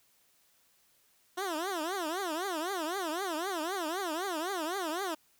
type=tone with vibrato; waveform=15% pulse; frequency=349.2 Hz; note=F4; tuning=in tune; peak=-26 dBFS; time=1.37-5.15 s; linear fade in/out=10 ms; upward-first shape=triangle; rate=3.9 Hz; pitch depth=280 cents each way; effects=white hiss -68 dBFS RMS until 5.39 s